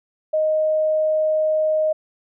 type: tone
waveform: sine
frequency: 622.3 Hz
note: D#5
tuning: in tune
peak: -16 dBFS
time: 0.33-1.93 s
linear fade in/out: 10 ms
effects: none